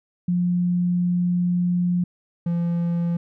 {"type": "tone pair in turn", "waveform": ["sine", "triangle"], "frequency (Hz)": [177.1, 171.04], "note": ["F3", "F3"], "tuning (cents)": [24, -36], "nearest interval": "minor second", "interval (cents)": 60, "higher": "first", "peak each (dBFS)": [-18, -18], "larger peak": "neither", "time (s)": [[0.28, 2.04], [2.46, 3.17]], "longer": "first", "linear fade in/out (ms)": 5, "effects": []}